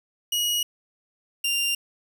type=tone pair in turn; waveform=sawtooth; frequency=2900 / 2790 Hz; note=F#7 / F7; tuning=-35 / -2 cents; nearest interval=minor second; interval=67 cents; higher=first; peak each=-19 dBFS; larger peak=neither; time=0.32-0.63 / 1.44-1.75 s; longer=neither; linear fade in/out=5 ms; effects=none